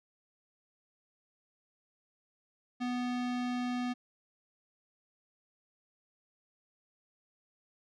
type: tone with low-pass filter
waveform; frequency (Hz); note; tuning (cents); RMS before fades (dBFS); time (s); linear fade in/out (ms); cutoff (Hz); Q
square; 246.9; B3; 0; -34; 2.8-3.94; 20; 4300; 0.84
effects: none